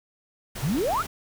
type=noise; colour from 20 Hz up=pink; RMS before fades=-35 dBFS; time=0.55-1.07 s; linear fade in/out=10 ms
type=exponential sweep; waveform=sine; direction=up; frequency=116.54 to 1521 Hz; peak=-22 dBFS; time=0.62-1.03 s; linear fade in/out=20 ms
effects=none